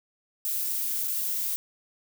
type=noise with dropouts; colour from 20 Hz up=violet; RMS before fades=-29 dBFS; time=0.45-1.56 s; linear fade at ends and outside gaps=0 ms; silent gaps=1.075-1.08 s; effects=none